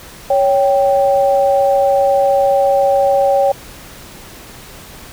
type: tone pair together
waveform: sine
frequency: 556.6 / 784 Hz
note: C#5 / G5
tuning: +7 / 0 cents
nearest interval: tritone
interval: 593 cents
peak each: -11 / -14 dBFS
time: 0.3-3.52 s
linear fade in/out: 5 ms
effects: pink hiss -36 dBFS RMS until 5.12 s